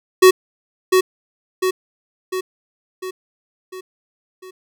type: tone with echo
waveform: square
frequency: 372.4 Hz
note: F#4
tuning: 11 cents sharp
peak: -6 dBFS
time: 0.22-0.31 s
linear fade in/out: 10 ms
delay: 700 ms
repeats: 6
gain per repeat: -5 dB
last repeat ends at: 4.51 s
effects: none